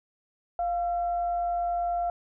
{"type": "tone with frequency modulation", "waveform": "sine", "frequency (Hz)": 698.5, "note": "F5", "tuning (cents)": 0, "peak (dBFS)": -25, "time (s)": [0.59, 2.1], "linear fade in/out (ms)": 2, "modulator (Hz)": 649, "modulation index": 0.21, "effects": []}